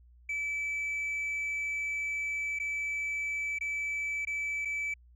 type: tone with dropouts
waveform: sine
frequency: 2307 Hz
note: D7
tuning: 31 cents flat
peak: -28 dBFS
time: 0.29-4.94 s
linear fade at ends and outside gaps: 5 ms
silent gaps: 2.589-2.598 / 3.587-3.609 / 4.251-4.271 / 4.65-4.654 s
effects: tanh soft clip ceiling -30 dBFS + added 60 Hz sine -55 dBFS peak until 5.15 s